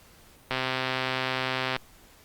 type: click train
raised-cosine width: 0.3 ms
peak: -11 dBFS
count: 164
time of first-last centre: 0.51-1.764 s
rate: 130 Hz
effects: pink hiss -55 dBFS RMS until 2.24 s + Opus 48 kbps